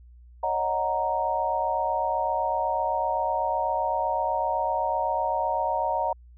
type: chord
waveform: sine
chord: D# minor seventh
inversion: third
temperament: equal with one note detuned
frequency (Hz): 554.4 / 622.3 / 736.6 / 932.3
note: C#5 / D#5 / F#5 / A#5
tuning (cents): 0 / 0 / -8 / 0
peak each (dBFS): -32 / -30 / -29 / -26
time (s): 0.43-6.13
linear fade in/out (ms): 5
effects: added 60 Hz sine -47 dBFS peak until 6.37 s